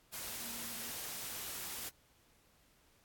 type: tone in noise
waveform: sine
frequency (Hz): 233.1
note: A#3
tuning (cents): 0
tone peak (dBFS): -54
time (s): 0.39-0.91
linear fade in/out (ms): 20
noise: white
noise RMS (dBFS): -43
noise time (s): 0.12-1.9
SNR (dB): -14
effects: pink hiss -69 dBFS RMS until 3.04 s + AAC 64 kbps